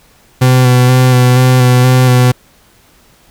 40% pulse tone with vibrato, 126.4 Hz, B2, 41 cents sharp, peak -4 dBFS, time 0.41-2.32 s, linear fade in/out 10 ms, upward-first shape square, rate 2.1 Hz, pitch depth 18 cents each way, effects pink hiss -47 dBFS RMS until 3.3 s

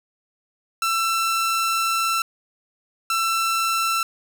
sawtooth tone bursts at uneven times, 1339 Hz, E6, 27 cents sharp, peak -16 dBFS, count 2, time 0.82-2.22 / 3.1-4.03 s, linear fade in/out 2 ms, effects none

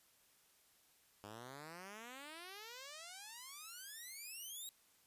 5% pulse exponential sweep, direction up, 100 to 3859 Hz, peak -39 dBFS, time 1.24-4.69 s, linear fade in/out 0 ms, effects white hiss -71 dBFS RMS until 5.06 s + resampled to 32000 Hz

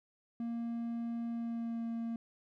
triangle tone with pitch glide, 233.1 to 230.3 Hz, A#3 to A#3, 0 to -21 cents, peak -33 dBFS, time 0.4-2.16 s, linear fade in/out 2 ms, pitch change -21 cents, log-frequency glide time 1.29-1.85 s, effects none

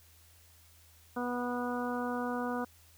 harmonic tone, 245 Hz, B3, 14 cents flat, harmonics 1 / 2 / 3 / 4 / 5 / 6, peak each -35 / -38 / -40 / -41 / -42 / -43 dBFS, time 1.16-2.65 s, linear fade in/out 10 ms, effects added 82 Hz sine -61 dBFS peak until 2.97 s + white hiss -62 dBFS RMS until 2.97 s

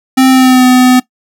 square tone with pitch glide, 261.6 to 252.7 Hz, C4 to B3, 0 to +40 cents, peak -4 dBFS, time 0.17-1 s, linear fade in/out 10 ms, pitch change -60 cents, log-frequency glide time 0.3-0.65 s, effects noise-tail reverb RT60 0.1 s tail -19 dB re dry

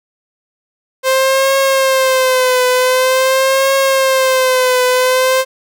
sawtooth tone with vibrato, 522 Hz, C5, 4 cents flat, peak -6 dBFS, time 1.03-5.45 s, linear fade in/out 50 ms, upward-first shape triangle, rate 0.46 Hz, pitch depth 70 cents each way, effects none

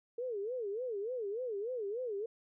sine tone with vibrato, 450 Hz, A4, 39 cents sharp, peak -35 dBFS, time 0.18-2.26 s, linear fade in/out 5 ms, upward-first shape sine, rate 3.4 Hz, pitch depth 230 cents each way, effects none

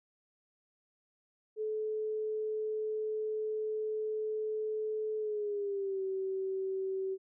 sine tone with pitch glide, 431.8 to 382.5 Hz, A4 to G4, -33 to -42 cents, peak -32 dBFS, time 1.56-7.18 s, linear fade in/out 50 ms, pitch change -209 cents, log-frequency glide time 5.18-6.02 s, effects none

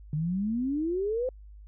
sine exponential sweep, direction up, 146.83 to 525 Hz, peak -26 dBFS, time 0.13-1.29 s, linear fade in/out 2 ms, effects added 51 Hz sine -45 dBFS peak until 1.67 s

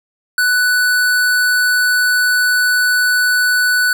square tone, 1488 Hz, F#6, 9 cents sharp, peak -12 dBFS, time 0.38-3.93 s, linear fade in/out 2 ms, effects none

